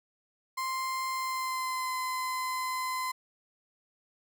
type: tone with pitch glide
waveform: 35% pulse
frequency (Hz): 1046.5 to 1025.6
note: C6 to C6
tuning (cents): 0 to -35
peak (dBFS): -29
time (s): 0.57-3.12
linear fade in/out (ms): 10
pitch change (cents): -35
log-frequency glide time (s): 1.1-1.95
effects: none